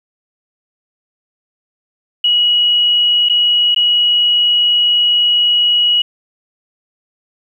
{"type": "tone with dropouts", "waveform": "sine", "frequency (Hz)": 2912, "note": "F#7", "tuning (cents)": -28, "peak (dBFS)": -9, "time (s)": [2.24, 6.02], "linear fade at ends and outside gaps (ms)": 5, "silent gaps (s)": [[3.288, 3.296], [3.747, 3.761]], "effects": ["8-bit"]}